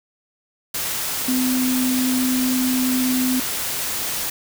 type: tone in noise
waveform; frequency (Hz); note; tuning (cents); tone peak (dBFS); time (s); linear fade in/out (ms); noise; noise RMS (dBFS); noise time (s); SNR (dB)
sine; 255.3; C4; -42; -18; 1.28-3.4; 5; white; -25; 0.74-4.3; +4
effects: none